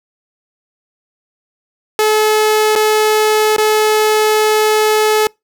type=tone with dropouts; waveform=sawtooth; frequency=429.8 Hz; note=A4; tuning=41 cents flat; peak=-6 dBFS; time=1.99-5.27 s; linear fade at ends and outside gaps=1 ms; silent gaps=2.753-2.759 / 3.564-3.582 s; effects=noise-tail reverb RT60 0.2 s tail -26 dB re dry